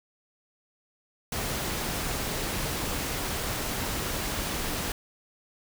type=noise; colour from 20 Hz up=pink; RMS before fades=-31 dBFS; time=1.32-4.92 s; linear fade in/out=2 ms; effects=none

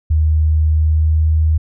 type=tone with pitch glide; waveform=sine; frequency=77.78 to 78.64 Hz; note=D#2 to D#2; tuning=0 to +19 cents; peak=-10 dBFS; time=0.1-1.58 s; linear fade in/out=10 ms; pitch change=+19 cents; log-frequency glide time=0.7-1.3 s; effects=none

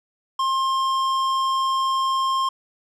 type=tone with tanh clipping; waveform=sine; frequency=1062 Hz; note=C6; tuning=25 cents sharp; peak=-21 dBFS; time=0.39-2.49 s; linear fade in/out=5 ms; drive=13 dB; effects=none

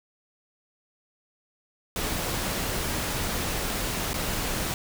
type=noise with dropouts; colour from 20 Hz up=pink; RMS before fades=-29 dBFS; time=1.96-4.74 s; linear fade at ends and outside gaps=1 ms; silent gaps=4.133-4.141 s; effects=none

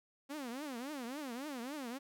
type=tone with vibrato; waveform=sawtooth; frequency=266.1 Hz; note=C4; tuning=29 cents sharp; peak=-37 dBFS; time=0.29-1.99 s; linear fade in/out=20 ms; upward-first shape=triangle; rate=3.6 Hz; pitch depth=290 cents each way; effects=none

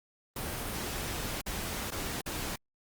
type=noise with dropouts; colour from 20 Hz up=pink; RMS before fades=-36 dBFS; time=0.36-2.56 s; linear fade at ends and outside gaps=5 ms; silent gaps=1.414-1.462 / 1.906-1.918 / 2.213-2.26 s; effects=Opus 32 kbps

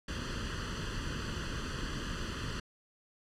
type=noise with comb filter; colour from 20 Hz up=pink; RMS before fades=-37 dBFS; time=0.08-2.6 s; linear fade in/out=5 ms; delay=0.66 ms; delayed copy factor=+0.85; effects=low-pass 5000 Hz 12 dB/octave

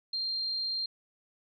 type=tone; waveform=sine; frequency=4186 Hz; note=C8; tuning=in tune; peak=-30 dBFS; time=0.13-0.86 s; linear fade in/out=5 ms; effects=none

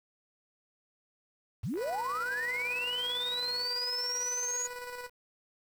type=linear sweep; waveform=sine; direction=up; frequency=73.42 to 6800 Hz; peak=-31 dBFS; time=1.63-4.67 s; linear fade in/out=10 ms
type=click train; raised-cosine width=0.5 ms; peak=-36 dBFS; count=111; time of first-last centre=1.74-3.633 s; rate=58.1 Hz
type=tone with tremolo; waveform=15% pulse; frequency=492 Hz; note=B4; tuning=7 cents flat; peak=-32 dBFS; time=1.76-5.1 s; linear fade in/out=50 ms; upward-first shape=square; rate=18 Hz; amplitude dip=40%
effects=9-bit

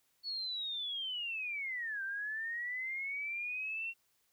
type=linear two-way sweep; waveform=sine; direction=down then up; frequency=4435 to 1553 to 2739 Hz; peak=-36 dBFS; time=0.23-3.94 s; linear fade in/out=50 ms; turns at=2.03 s; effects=white hiss -75 dBFS RMS until 4.32 s

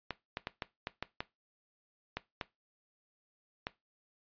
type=clicks; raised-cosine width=0.3 ms; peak=-19 dBFS; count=10; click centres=0.107 / 0.371 / 0.471 / 0.622 / 0.871 / 1.026 / 1.205 / 2.17 / 2.412 / 3.669 s; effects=noise-tail reverb RT60 0.2 s tail -18 dB re dry + resampled to 11025 Hz

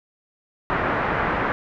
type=low-pass noise; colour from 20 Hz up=white; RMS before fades=-23 dBFS; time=0.7-1.52 s; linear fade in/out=0 ms; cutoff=1700 Hz; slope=24 dB/octave; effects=none

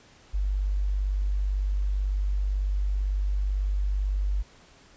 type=tone; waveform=sine; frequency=49 Hz; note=G1; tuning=in tune; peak=-23 dBFS; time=0.33-4.43 s; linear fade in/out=20 ms; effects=pink hiss -55 dBFS RMS until 4.96 s + resampled to 16000 Hz

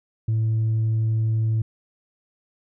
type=tone with tanh clipping; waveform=triangle; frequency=111 Hz; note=A2; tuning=16 cents sharp; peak=-19 dBFS; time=0.28-1.62 s; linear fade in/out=5 ms; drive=6 dB; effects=none

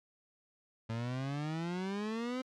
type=exponential sweep; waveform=30% pulse; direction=up; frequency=111 to 261.6 Hz; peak=-32 dBFS; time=0.89-2.42 s; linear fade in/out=10 ms; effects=low-pass 5000 Hz 12 dB/octave + MP3 96 kbps

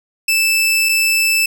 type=tone pair in turn; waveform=sawtooth; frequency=2637 / 2637 Hz; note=E7 / E7; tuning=0 / 0 cents; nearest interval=unison; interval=0 cents; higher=neither; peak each=-9 dBFS; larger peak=neither; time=0.28-0.89 / 0.89-1.46 s; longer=first; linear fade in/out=5 ms; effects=none

